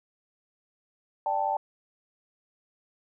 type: chord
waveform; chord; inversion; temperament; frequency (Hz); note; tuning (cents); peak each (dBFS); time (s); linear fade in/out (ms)
sine; D suspended fourth; none; equal; 587.3 / 784 / 880; D5 / G5 / A5; 0 / 0 / 0; -33 / -28 / -28; 1.26-1.57; 2
effects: none